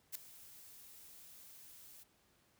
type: noise with ADSR envelope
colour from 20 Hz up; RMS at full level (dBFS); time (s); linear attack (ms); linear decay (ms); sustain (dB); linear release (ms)
blue; -39; 0.12-2.04; 33; 3; -18; 15
effects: pink hiss -72 dBFS RMS until 2.59 s + high-pass 60 Hz 12 dB/octave